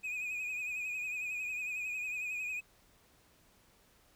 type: tone with vibrato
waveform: triangle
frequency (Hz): 2489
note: D#7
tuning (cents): 0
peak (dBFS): -34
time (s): 0.03-2.61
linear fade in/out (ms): 20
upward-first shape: triangle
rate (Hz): 11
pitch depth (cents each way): 60
effects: pink hiss -66 dBFS RMS until 4.15 s